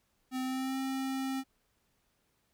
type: tone with pitch glide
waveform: square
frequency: 257.8 to 266 Hz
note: C4 to C4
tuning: -26 to +29 cents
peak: -33 dBFS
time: 0.31-1.44 s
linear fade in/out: 50 ms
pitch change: +55 cents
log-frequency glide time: 0.42-0.78 s
effects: pink hiss -75 dBFS RMS until 2.53 s